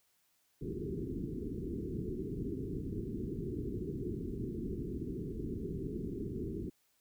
white low-pass noise, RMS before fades -39 dBFS, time 0.61-6.7 s, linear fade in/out 10 ms, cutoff 420 Hz, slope 96 dB/octave, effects white hiss -74 dBFS RMS until 7 s

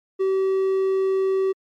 triangle tone, 383.2 Hz, G4, 39 cents flat, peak -16 dBFS, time 0.19-1.53 s, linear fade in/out 20 ms, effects MP3 64 kbps

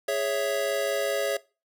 square chord, C# minor, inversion second, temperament equal, 415.3 / 554.4 / 659.3 Hz, G#4 / C#5 / E5, 0 / 0 / 0 cents, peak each -32 / -28 / -30 dBFS, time 0.08-1.37 s, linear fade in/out 5 ms, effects noise-tail reverb RT60 0.3 s tail -21 dB re dry

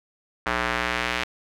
square tone with band-pass filter sweep, 60.1 Hz, B1, 46 cents flat, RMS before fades -26 dBFS, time 0.46-1.24 s, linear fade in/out 5 ms, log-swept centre 1500 to 2400 Hz, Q 1.3, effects none

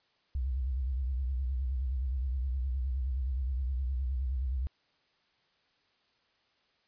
sine tone with vibrato, 64.6 Hz, C2, 21 cents flat, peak -29 dBFS, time 0.35-4.67 s, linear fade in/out 0 ms, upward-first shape sine, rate 9.6 Hz, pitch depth 120 cents each way, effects white hiss -71 dBFS RMS until 6.87 s + resampled to 11025 Hz

